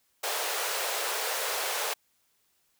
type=high-pass noise; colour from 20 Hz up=pink; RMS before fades=-31 dBFS; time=0.23-1.94 s; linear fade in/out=10 ms; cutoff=430 Hz; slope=48 dB/octave; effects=white hiss -71 dBFS RMS until 2.79 s